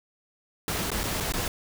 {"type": "noise with dropouts", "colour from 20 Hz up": "pink", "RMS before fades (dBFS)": -29, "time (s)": [0.68, 1.48], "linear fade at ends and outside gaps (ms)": 1, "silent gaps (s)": [[0.904, 0.916], [1.033, 1.038], [1.202, 1.206], [1.322, 1.337]], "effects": []}